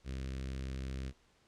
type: tone with notch filter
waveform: sawtooth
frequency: 65.9 Hz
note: C2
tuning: 13 cents sharp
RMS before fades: -40 dBFS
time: 0.04-1.13 s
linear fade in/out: 50 ms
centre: 850 Hz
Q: 0.69
effects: pink hiss -69 dBFS RMS until 1.47 s + low-pass 7000 Hz 12 dB/octave